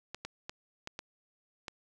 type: clicks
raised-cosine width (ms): 0.2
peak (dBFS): -22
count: 6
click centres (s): 0.146 / 0.25 / 0.495 / 0.874 / 0.991 / 1.682
effects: none